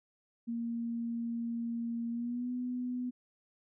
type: tone with pitch glide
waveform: sine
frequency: 233.1 to 248.4 Hz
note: A#3 to B3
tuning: 0 to +10 cents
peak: -33 dBFS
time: 0.47-3.11 s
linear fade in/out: 20 ms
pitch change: +110 cents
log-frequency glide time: 2.1-2.51 s
effects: none